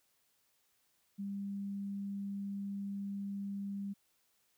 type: tone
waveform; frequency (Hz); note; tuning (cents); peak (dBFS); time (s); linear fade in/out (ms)
sine; 199.2; G3; +28; -37; 1.18-3.94; 20
effects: white hiss -75 dBFS RMS until 4.57 s